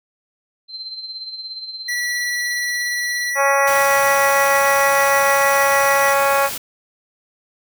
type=tone with tremolo; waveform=sine; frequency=4110 Hz; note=C8; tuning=32 cents flat; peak=-26 dBFS; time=0.68-3.34 s; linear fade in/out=50 ms; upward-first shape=sine; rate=17 Hz; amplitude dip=55%
type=tone; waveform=square; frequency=1947 Hz; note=B6; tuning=25 cents flat; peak=-21 dBFS; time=1.88-6.14 s; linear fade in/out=10 ms
type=harmonic tone; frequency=277.2 Hz; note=C#4; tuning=in tune; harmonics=2 / 3 / 4 / 5 / 6 / 7 / 8 / 9; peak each=-18 / -20 / -20 / -23 / -26 / -30 / -31 / -28 dBFS; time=3.35-6.5 s; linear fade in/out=50 ms
type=noise; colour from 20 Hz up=white; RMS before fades=-27 dBFS; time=3.67-6.58 s; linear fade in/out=5 ms
effects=none